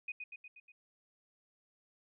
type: tone with echo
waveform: sine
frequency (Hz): 2489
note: D#7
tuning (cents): 0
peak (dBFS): -37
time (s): 0.08-0.12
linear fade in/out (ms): 5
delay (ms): 120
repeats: 5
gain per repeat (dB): -4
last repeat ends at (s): 0.72
effects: none